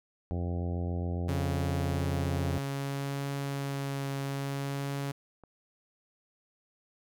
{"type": "harmonic tone", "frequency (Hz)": 87.31, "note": "F2", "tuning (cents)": 0, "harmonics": [1, 2, 3, 4, 5, 6, 7, 8, 9], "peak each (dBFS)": [-31, -37, -41, -43, -45, -47, -48, -49, -50], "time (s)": [0.31, 2.58], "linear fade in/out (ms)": 0}
{"type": "tone with vibrato", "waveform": "sawtooth", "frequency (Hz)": 138.9, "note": "C#3", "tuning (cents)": 4, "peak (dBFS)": -28, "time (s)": [1.28, 5.12], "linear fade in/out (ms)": 10, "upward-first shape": "triangle", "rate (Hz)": 0.61, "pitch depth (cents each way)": 13}
{"type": "click", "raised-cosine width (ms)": 1, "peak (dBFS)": -37, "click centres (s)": 5.437}
{"effects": []}